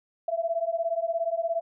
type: beating tone pair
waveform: sine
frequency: 659.3 / 676.3 Hz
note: E5 / E5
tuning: 0 / +44 cents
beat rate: 17 Hz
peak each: -28 dBFS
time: 0.28-1.61 s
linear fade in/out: 5 ms
effects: none